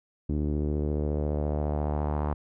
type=tone with low-pass filter sweep; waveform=sawtooth; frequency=74.4 Hz; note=D2; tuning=23 cents sharp; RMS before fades=-28 dBFS; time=0.29-2.34 s; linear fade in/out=5 ms; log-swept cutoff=300 to 1000 Hz; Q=2.3; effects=none